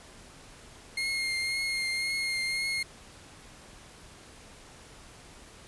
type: tone with vibrato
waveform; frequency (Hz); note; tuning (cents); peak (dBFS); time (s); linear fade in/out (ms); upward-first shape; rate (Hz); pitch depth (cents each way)
30% pulse; 2135; C7; +34; -26; 0.97-2.83; 5; triangle; 1.9; 24
effects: pink hiss -51 dBFS RMS until 5.67 s + resampled to 24000 Hz